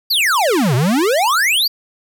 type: exponential two-way sweep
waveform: square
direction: down then up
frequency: 4851 to 116.54 to 4851 Hz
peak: -13 dBFS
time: 0.1-1.68 s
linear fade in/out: 10 ms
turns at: 0.75 s
effects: none